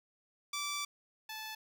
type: tone pair in turn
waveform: 10% pulse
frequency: 1163 / 871.3 Hz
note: D6 / A5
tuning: -17 / -17 cents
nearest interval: perfect fourth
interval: 500 cents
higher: first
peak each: -27 / -33 dBFS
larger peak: first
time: 0.53-0.85 / 1.29-1.55 s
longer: first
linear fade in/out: 5 ms
effects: none